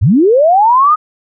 sine linear sweep, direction up, 74.1 to 1269 Hz, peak -5 dBFS, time 0.01-0.96 s, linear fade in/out 20 ms, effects none

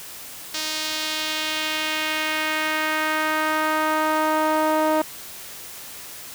sawtooth tone with band-pass filter sweep, 311.1 Hz, D#4, in tune, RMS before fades -23 dBFS, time 0.54-5.02 s, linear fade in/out 5 ms, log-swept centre 4900 to 760 Hz, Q 1.4, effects white hiss -38 dBFS RMS until 6.34 s

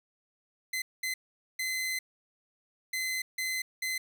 sawtooth tone bursts at uneven times, 2047 Hz, C7, 38 cents flat, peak -27 dBFS, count 6, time 0.73-0.82 / 1.03-1.14 / 1.59-1.99 / 2.93-3.22 / 3.38-3.62 / 3.82-3.98 s, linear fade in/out 5 ms, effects none

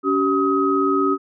sine tone cluster, 282.1 / 382.4 / 1266 Hz, C#4 / G4 / D#6, +30 / -43 / +30 cents, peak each -20 dBFS, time 0.03-1.18 s, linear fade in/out 50 ms, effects none

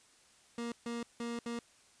30% pulse tone bursts at uneven times, 235.3 Hz, A#3, 16 cents sharp, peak -34 dBFS, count 4, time 0.58-0.72 / 0.86-1.03 / 1.2-1.39 / 1.46-1.59 s, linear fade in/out 2 ms, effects white hiss -64 dBFS RMS until 2 s + resampled to 22050 Hz

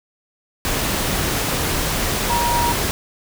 sine tone in noise, 950 Hz, A#5, 33 cents sharp, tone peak -18 dBFS, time 2.3-2.72 s, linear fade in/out 0 ms, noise pink, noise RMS -21 dBFS, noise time 0.65-2.91 s, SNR 0 dB, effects none

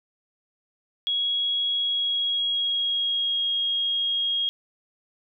sine tone with pitch glide, 3322 to 3269 Hz, G#7 to G#7, 0 to -28 cents, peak -22 dBFS, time 1.07-4.49 s, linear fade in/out 0 ms, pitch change -28 cents, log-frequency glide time 1.73-3.52 s, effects none

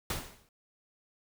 pink noise with exponential decay, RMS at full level -31 dBFS, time 0.1-0.49 s, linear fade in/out 2 ms, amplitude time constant 84 ms, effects none

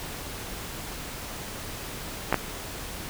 clicks, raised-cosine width 0.5 ms, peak -6 dBFS, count 2, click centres 2.326 / 2.343 s, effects pink hiss -37 dBFS RMS until 3.09 s

